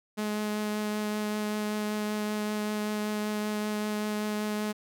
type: tone with vibrato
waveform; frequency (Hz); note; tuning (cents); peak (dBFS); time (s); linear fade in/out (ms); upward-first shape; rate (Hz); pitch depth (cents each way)
sawtooth; 211.2; G#3; +29; -25; 0.17-4.73; 20; triangle; 5.2; 11
effects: none